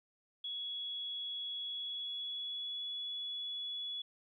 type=tone with pitch glide; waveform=sine; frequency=3360 to 3397 Hz; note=G#7 to G#7; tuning=+19 to +38 cents; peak=-38 dBFS; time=0.44-4.02 s; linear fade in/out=5 ms; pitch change=+19 cents; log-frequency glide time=1.6-2.89 s; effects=13-bit